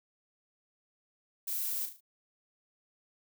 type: noise with echo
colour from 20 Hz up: violet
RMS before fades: -35 dBFS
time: 1.47-1.86 s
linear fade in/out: 10 ms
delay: 37 ms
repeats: 4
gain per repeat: -7 dB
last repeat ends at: 2.008 s
effects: none